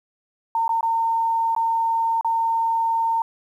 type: tone with dropouts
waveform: sine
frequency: 911 Hz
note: A#5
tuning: 40 cents flat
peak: -18 dBFS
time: 0.55-3.22 s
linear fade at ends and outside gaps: 2 ms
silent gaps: 0.68-0.692 / 0.809-0.829 / 1.55-1.563 / 2.211-2.246 s
effects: 9-bit